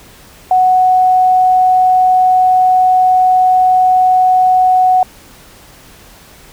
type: tone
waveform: sine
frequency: 740 Hz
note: F#5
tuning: in tune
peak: -6 dBFS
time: 0.51-5.03 s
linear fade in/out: 2 ms
effects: pink hiss -40 dBFS RMS until 6.52 s